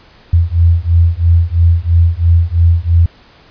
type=beating tone pair; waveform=sine; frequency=83.2 / 86.2 Hz; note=E2 / F2; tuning=+17 / -22 cents; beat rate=3 Hz; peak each=-10 dBFS; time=0.33-3.06 s; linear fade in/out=5 ms; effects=pink hiss -44 dBFS RMS until 3.5 s + resampled to 11025 Hz